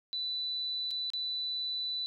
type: tone with dropouts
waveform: sine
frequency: 3981 Hz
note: B7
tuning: 13 cents sharp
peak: -32 dBFS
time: 0.13-2.06 s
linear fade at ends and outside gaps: 0 ms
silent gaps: 0.907-0.912 / 1.102-1.135 s
effects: none